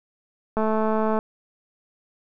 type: click train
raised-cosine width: 1 ms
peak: -11 dBFS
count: 136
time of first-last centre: 0.57-1.189 s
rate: 218 Hz
effects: none